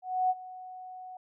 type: tone with ADSR envelope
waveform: sine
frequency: 740 Hz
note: F#5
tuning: in tune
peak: -22 dBFS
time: 0.02-1.17 s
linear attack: 280 ms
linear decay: 38 ms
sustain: -19 dB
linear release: 3 ms
effects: none